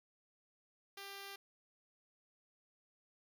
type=tone; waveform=5% pulse; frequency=396.1 Hz; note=G4; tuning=18 cents sharp; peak=-36 dBFS; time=0.97-1.36 s; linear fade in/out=5 ms; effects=none